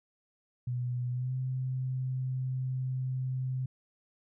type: tone with pitch glide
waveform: sine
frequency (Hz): 123.47 to 129.38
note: B2 to C3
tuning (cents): 0 to -19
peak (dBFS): -30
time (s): 0.67-3.66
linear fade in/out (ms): 5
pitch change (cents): +81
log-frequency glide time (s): 1.11-1.34
effects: none